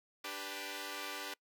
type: chord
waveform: 5% pulse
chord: G major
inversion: second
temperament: equal with one note detuned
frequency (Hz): 293.7 / 392 / 495.3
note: D4 / G4 / B4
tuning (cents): 0 / 0 / +5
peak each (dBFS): -34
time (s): 0.24-1.34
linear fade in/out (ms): 5
effects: noise-tail reverb RT60 0.1 s tail -24 dB re dry